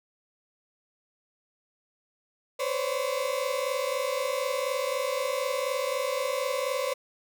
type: tone cluster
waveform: 35% pulse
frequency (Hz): 507 / 531 / 570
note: B4 / C5 / C#5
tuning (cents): +45 / +25 / +48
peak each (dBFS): -30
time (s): 2.59-6.94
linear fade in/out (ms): 10
effects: none